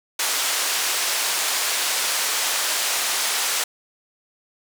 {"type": "band-pass noise", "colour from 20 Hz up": "white", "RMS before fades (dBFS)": -23, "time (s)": [0.19, 3.64], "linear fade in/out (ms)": 5, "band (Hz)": [590, 8800], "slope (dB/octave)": 12, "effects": []}